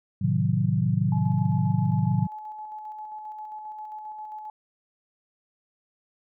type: chord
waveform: sine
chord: A diminished seventh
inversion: none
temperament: equal with one note detuned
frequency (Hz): 110 / 130.81 / 155.56 / 182.87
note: A2 / C3 / Eb3 / Gb3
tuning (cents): 0 / 0 / 0 / -20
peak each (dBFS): -26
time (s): 0.21-2.27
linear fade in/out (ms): 10
type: tone with tremolo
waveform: sine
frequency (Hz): 856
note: A5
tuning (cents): -48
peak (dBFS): -34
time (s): 1.12-4.5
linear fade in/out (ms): 2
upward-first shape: square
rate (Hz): 7.5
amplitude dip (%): 30
effects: none

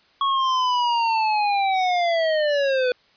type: linear sweep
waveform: square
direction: down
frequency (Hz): 1108.7 to 492.4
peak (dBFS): -19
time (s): 0.21-2.92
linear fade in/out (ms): 2
effects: white hiss -58 dBFS RMS until 3.16 s + resampled to 11025 Hz

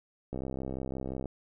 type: click train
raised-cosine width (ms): 2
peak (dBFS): -23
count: 62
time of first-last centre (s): 0.33-1.257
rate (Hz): 65.8
effects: none

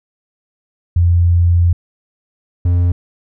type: tone pair in turn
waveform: sine / triangle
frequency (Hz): 86.5 / 87.86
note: F2 / F2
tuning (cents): -16 / +11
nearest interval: unison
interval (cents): 27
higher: second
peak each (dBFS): -8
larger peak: neither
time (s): 0.96-1.73 / 2.65-2.92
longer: first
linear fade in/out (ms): 5
effects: none

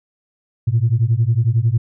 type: beating tone pair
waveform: sine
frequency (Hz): 110 / 121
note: A2 / B2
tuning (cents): 0 / -35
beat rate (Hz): 11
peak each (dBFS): -15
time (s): 0.67-1.78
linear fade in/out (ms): 10
effects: tanh soft clip ceiling -7 dBFS

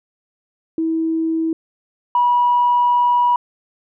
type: tone pair in turn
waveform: sine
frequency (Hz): 324.1 / 971.2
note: E4 / B5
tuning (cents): -29 / -29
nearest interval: octave + perfect fifth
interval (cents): 1900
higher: second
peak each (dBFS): -16 / -11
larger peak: second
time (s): 0.78-1.53 / 2.15-3.36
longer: second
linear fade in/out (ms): 2
effects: tanh soft clip ceiling -7 dBFS

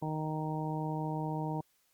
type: harmonic tone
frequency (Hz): 155.4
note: D#3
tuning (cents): -2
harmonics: 1 / 2 / 3 / 4 / 5 / 6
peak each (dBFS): -35 / -39 / -44 / -45 / -42 / -41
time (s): 0.02-1.61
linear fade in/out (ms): 5
effects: white hiss -72 dBFS RMS until 1.93 s + Opus 48 kbps

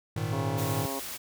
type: chord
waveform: square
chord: Ab suspended second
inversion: none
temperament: equal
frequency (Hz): 103.83 / 116.54 / 155.56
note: Ab2 / Bb2 / Eb3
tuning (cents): 0 / 0 / 0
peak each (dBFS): -34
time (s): 0.16-0.86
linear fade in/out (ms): 5
type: harmonic tone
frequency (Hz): 136.5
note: C#3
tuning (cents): -26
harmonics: 2 / 3 / 4 / 5 / 6 / 7 / 8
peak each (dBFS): -37 / -39 / -40 / -41 / -42 / -42 / -43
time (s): 0.32-1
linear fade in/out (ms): 10
type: noise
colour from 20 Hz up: white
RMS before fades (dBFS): -38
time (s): 0.57-1.18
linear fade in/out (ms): 20
effects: none

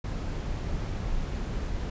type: noise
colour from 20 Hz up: brown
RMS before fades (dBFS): -31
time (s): 0.04-1.9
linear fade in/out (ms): 5
effects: resampled to 16000 Hz

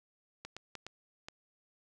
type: clicks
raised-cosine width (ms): 0.2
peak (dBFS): -26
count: 5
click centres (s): 0.45 / 0.566 / 0.753 / 0.866 / 1.285
effects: none

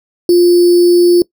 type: tone with sample-and-hold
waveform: sine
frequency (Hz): 350.4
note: F4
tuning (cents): +6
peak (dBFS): -4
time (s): 0.29-1.22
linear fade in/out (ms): 2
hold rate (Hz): 4900
effects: noise-tail reverb RT60 0.1 s tail -22 dB re dry

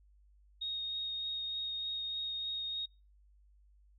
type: tone with vibrato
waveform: sine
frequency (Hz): 3729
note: A#7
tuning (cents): 0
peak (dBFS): -35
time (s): 0.61-2.86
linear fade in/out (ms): 10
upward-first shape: triangle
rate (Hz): 3.3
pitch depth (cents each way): 8
effects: noise-tail reverb RT60 0.3 s tail -24 dB re dry + added 50 Hz sine -61 dBFS peak until 3.98 s

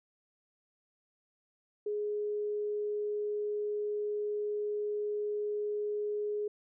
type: tone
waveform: sine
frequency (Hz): 417.4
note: G#4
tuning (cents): +9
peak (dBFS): -31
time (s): 1.86-6.48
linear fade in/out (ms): 5
effects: none

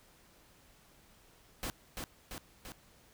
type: noise with echo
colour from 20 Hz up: pink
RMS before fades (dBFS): -38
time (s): 1.63-1.7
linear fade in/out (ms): 0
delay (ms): 340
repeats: 3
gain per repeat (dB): -3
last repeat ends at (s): 2.72
effects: pink hiss -63 dBFS RMS until 3.13 s

